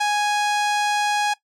sawtooth tone with low-pass filter, 830 Hz, G#5, 1 cent flat, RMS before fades -21 dBFS, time 0-1.34 s, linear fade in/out 10 ms, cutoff 7100 Hz, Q 0.86, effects noise-tail reverb RT60 0.1 s tail -18 dB re dry

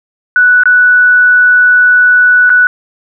sine tone with dropouts, 1480 Hz, F#6, in tune, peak -3 dBFS, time 0.36-2.67 s, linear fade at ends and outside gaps 1 ms, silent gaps 0.635-0.656 / 2.495-2.501 s, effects none

